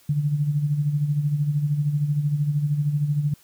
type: tone with tremolo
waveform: sine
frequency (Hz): 146.83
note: D3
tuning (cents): 0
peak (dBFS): -17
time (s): 0.09-3.34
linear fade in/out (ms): 5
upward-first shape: sine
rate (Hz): 13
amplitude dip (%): 60
effects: white hiss -56 dBFS RMS until 3.43 s